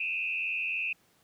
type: tone with frequency modulation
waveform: sine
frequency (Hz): 2580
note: E7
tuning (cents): -38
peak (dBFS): -29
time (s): 0-0.93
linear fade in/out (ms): 5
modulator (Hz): 83.5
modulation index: 1.7
effects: pink hiss -66 dBFS RMS until 1.23 s + high-pass 100 Hz 12 dB/octave